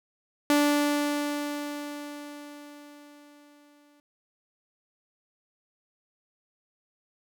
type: tone with exponential decay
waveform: sawtooth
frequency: 291.9 Hz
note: D4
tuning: 10 cents flat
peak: -15 dBFS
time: 0.5-4 s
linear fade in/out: 1 ms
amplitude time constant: 760 ms
effects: none